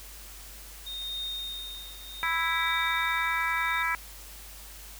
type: tone with tremolo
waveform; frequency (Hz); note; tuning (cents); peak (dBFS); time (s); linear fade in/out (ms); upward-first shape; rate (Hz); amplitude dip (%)
sine; 3687; A#7; -20; -31; 0.86-3.83; 10; triangle; 0.67; 85
type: harmonic tone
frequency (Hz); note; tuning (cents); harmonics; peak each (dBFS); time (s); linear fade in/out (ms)
329.6; E4; 0; 3 / 4 / 5 / 6 / 7; -32 / -32 / -32 / -32 / -32; 2.23-3.95; 0
effects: added 50 Hz sine -47 dBFS peak until 4.99 s + white hiss -47 dBFS RMS until 4.99 s